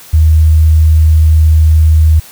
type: tone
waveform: sine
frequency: 78.6 Hz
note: D#2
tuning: 18 cents sharp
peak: -3 dBFS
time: 0.13-2.2 s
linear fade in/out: 10 ms
effects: white hiss -35 dBFS RMS until 2.31 s